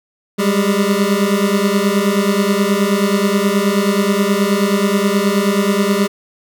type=beating tone pair; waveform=25% pulse; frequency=196 / 205.4 Hz; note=G3 / G#3; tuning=0 / -19 cents; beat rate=9.4 Hz; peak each=-12 dBFS; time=0.38-6.08 s; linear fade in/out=20 ms; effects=none